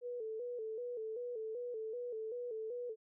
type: tone with vibrato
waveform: sine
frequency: 463.1 Hz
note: A#4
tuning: 11 cents flat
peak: -39 dBFS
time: 0.01-2.96 s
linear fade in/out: 50 ms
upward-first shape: square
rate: 2.6 Hz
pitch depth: 89 cents each way
effects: none